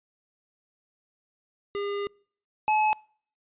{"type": "tone pair in turn", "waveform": "square", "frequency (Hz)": [404.7, 857.5], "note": ["G#4", "A5"], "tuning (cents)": [-45, -45], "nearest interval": "octave + minor second", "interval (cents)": 1300, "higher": "second", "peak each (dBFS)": [-29, -21], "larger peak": "second", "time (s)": [[1.75, 2.07], [2.68, 2.93]], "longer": "first", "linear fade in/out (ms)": 0, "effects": ["noise-tail reverb RT60 0.5 s tail -26 dB re dry", "resampled to 8000 Hz"]}